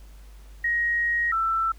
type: tone pair in turn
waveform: sine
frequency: 1884 / 1332.2 Hz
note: A#6 / E6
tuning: +18 / +18 cents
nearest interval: tritone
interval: 600 cents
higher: first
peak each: -21 dBFS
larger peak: neither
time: 0.64-1.32 / 1.32-1.72 s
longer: first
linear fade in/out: 5 ms
effects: added 50 Hz sine -43 dBFS peak until 1.78 s + pink hiss -57 dBFS RMS until 1.78 s